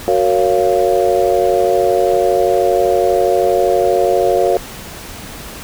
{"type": "chord", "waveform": "sine", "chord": "Gb major seventh", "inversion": "none", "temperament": "just", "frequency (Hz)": [370, 462.5, 555, 693.7], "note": ["Gb4", "Bb4", "Db5", "F5"], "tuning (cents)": [0, -14, 2, -12], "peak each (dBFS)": -16, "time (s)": [0.08, 4.57], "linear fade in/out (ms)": 0, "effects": ["pink hiss -31 dBFS RMS until 5.63 s"]}